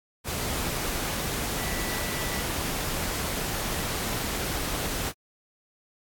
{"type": "tone in noise", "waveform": "sine", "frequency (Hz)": 1966, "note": "B6", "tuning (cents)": -8, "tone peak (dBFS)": -38, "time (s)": [1.55, 2.45], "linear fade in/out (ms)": 50, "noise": "pink", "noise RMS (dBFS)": -30, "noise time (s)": [0.24, 5.13], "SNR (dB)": -11, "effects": ["AAC 64 kbps"]}